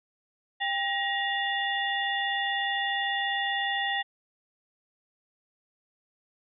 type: tone cluster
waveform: sine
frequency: 795 / 1893 / 2828 / 3479 Hz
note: G5 / A#6 / F7 / A7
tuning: +24 / +26 / +21 / -20 cents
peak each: -31 / -29 / -36 / -34 dBFS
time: 0.6-4.03 s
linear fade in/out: 20 ms
effects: none